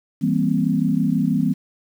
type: chord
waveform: sine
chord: C dominant seventh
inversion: first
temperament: just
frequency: 163.52 / 196.22 / 235.5 / 261.6 Hz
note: E3 / G3 / Bb3 / C4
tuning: -14 / +2 / +18 / 0 cents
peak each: -22 dBFS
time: 0.21-1.54 s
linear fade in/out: 20 ms
effects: 8-bit